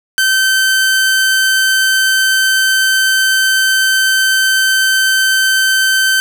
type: tone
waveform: sawtooth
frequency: 1544 Hz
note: G6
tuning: 27 cents flat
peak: -6 dBFS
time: 0.18-6.2 s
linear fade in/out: 0 ms
effects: none